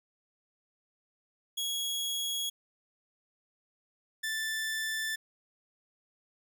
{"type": "tone pair in turn", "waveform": "sawtooth", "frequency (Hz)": [3328, 1762.9], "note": ["G#7", "A6"], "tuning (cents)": [3, 3], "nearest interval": "major seventh", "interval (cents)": 1100, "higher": "first", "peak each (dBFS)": -28, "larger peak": "neither", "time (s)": [[1.57, 2.5], [4.23, 5.16]], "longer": "neither", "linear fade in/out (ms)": 10, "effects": []}